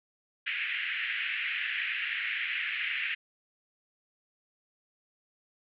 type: band-pass noise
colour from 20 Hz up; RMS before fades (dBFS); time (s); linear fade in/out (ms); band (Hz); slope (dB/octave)
pink; -33; 0.46-3.15; 10; 1700 to 2900; 48
effects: none